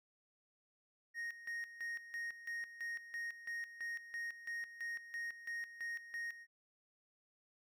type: tone with tremolo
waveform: triangle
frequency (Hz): 1864.7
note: A#6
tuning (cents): 0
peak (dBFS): -38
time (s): 1.14-6.47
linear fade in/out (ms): 50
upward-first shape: square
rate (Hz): 3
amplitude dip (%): 75
effects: none

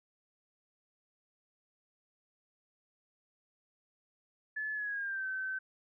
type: tone with pitch glide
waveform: sine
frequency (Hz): 1724 to 1535.9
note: A6 to G6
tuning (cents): -36 to -36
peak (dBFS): -34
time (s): 4.56-5.59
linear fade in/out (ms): 10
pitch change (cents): -200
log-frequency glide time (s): 4.73-5.26
effects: none

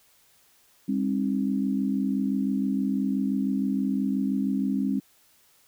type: tone cluster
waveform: sine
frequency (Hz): 200.6 / 266.6 / 313.7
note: G3 / C4 / D#4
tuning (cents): +40 / +33 / +14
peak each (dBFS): -26 / -26 / -35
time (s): 0.88-5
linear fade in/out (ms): 10
effects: white hiss -61 dBFS RMS until 5.67 s

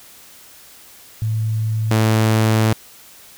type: tone pair in turn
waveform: sine / sawtooth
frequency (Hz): 110 / 110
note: A2 / A2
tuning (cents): 0 / 0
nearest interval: unison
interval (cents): 0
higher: neither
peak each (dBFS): -17 / -9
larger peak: second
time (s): 1.22-1.91 / 1.91-2.73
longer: second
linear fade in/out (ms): 0
effects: white hiss -44 dBFS RMS until 3.37 s

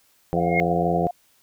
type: harmonic tone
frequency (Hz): 85.5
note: F2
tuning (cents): -36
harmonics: 1 / 2 / 3 / 4 / 5 / 6 / 7 / 8 / 9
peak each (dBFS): -36 / -24 / -36 / -28 / -28 / -27 / -33 / -34 / -32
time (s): 0.33-1.07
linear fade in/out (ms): 0
type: tone with tremolo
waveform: sine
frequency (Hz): 705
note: F5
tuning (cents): +16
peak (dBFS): -22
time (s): 0.36-1.11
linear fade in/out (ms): 5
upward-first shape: sine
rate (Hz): 12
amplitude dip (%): 40
type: tone with exponential growth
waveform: sine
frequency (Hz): 2142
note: C7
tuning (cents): +40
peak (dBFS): -16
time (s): 0.4-0.6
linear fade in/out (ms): 0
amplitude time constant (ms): 43
effects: white hiss -61 dBFS RMS until 1.42 s

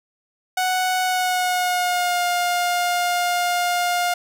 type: tone with pitch glide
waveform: sawtooth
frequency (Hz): 740 to 707.8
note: F#5 to F5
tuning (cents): 0 to +23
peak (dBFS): -15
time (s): 0.57-4.14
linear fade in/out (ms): 5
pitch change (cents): -77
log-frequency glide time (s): 1.03-2.24
effects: none

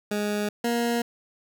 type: tone pair in turn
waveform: 20% pulse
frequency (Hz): 207.7 / 236.1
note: G#3 / A#3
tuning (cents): 0 / +22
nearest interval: major second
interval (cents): 222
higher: second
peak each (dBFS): -20 / -18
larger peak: second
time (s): 0.11-0.49 / 0.64-1.02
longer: neither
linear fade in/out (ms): 5
effects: none

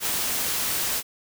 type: noise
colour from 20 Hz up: white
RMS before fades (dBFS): -26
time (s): 0-1.03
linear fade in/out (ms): 50
effects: none

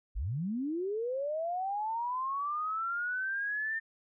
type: linear sweep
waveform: sine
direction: up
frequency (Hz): 38.89 to 1811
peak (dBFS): -31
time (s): 0.15-3.8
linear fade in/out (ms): 20
effects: none

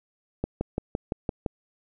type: click train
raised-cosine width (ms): 2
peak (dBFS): -13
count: 7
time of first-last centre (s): 0.44-1.462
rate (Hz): 5.87
effects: none

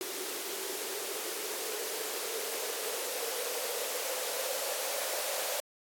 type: noise with band-pass filter sweep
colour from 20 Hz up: violet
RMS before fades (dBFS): -36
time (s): 0.01-5.6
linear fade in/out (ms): 0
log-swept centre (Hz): 370 to 570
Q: 8.2
effects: AAC 64 kbps

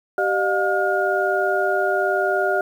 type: tone cluster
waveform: sine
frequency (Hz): 387.7 / 610 / 711 / 1427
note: G4 / D#5 / F5 / F6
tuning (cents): -19 / -34 / +31 / +37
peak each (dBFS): -23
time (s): 0.18-2.61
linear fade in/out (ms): 2
effects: 8-bit

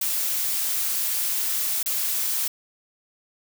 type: noise with dropouts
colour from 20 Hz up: blue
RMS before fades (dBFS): -25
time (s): 0.01-2.48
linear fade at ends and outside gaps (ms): 5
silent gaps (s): 1.83-1.859
effects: none

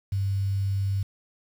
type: tone with quantisation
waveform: sine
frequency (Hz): 98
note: G2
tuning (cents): 0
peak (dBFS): -23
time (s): 0.12-1.03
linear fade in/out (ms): 5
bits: 8
effects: none

